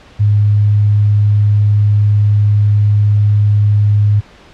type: tone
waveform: sine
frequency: 103.83 Hz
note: G#2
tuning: in tune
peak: -7 dBFS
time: 0.19-4.21 s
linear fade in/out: 20 ms
effects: pink hiss -41 dBFS RMS until 4.53 s + low-pass 4000 Hz 12 dB/octave